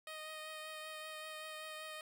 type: tone with vibrato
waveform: 10% pulse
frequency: 622.3 Hz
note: D#5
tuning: in tune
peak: -37 dBFS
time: 0.07-2.01 s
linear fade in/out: 2 ms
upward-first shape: triangle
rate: 5.2 Hz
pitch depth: 16 cents each way
effects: none